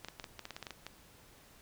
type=clicks; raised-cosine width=0.2 ms; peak=-25 dBFS; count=12; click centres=0.047 / 0.085 / 0.198 / 0.242 / 0.393 / 0.454 / 0.507 / 0.565 / 0.627 / 0.668 / 0.707 / 0.866 s; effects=pink hiss -60 dBFS RMS until 1.61 s